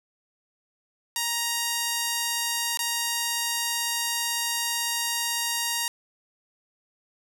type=tone with dropouts; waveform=5% pulse; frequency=938 Hz; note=A#5; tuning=11 cents sharp; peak=-13 dBFS; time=1.16-5.88 s; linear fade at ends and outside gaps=1 ms; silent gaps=2.773-2.791 s; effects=none